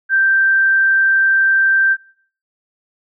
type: tone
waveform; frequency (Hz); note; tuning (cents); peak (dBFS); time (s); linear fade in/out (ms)
sine; 1568; G6; 0; -10; 0.09-1.97; 50
effects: noise-tail reverb RT60 0.5 s tail -20 dB re dry